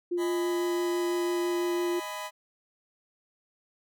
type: tone with vibrato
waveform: sine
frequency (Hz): 349.2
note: F4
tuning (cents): 0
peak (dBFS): -26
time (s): 0.11-2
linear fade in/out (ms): 10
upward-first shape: sine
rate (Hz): 6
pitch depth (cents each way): 10
type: chord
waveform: sawtooth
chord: G# minor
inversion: second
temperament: just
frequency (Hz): 623 / 830.6 / 996.7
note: D#5 / G#5 / B5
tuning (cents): +2 / 0 / +16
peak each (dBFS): -36 / -39 / -33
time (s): 0.17-2.31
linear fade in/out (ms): 50
effects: none